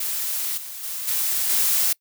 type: noise with level steps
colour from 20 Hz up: blue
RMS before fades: -26 / -35 / -30 / -23 / -20 dBFS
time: 0-1.93 s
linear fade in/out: 5 ms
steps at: 0.57 / 0.83 / 1.07 / 1.49 s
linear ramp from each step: 10 ms
effects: noise-tail reverb RT60 0.1 s tail -24 dB re dry